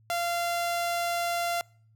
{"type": "tone", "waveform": "sawtooth", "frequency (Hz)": 690, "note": "F5", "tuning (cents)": -21, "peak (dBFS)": -23, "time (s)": [0.1, 1.61], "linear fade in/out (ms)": 0, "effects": ["noise-tail reverb RT60 0.5 s tail -26 dB re dry", "added 110 Hz sine -58 dBFS peak until 1.95 s"]}